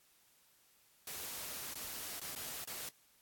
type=noise with dropouts; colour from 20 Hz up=white; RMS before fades=-44 dBFS; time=1.07-2.89 s; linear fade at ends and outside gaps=2 ms; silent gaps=1.738-1.754 / 2.198-2.214 / 2.351-2.36 / 2.642-2.673 s; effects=white hiss -69 dBFS RMS until 3.21 s + AAC 64 kbps